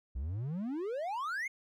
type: exponential sweep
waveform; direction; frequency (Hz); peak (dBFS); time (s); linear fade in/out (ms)
triangle; up; 58.27 to 2217; -32; 0.15-1.48; 10
effects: none